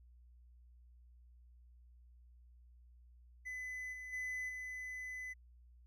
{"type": "tone with level steps", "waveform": "triangle", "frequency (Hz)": 2010, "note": "B6", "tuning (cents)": 30, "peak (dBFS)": [-40, -44, -37, -41], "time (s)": [3.45, 5.34], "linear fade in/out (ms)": 20, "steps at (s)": [3.92, 4.12, 4.48], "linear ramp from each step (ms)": 20, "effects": ["added 60 Hz sine -59 dBFS peak until 5.86 s"]}